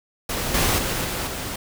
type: noise with level steps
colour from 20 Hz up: pink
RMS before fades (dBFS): -26 / -20 / -25 / -27 / -30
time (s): 0.29-1.56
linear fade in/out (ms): 5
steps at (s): 0.54 / 0.78 / 1.04 / 1.27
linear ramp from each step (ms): 5
effects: none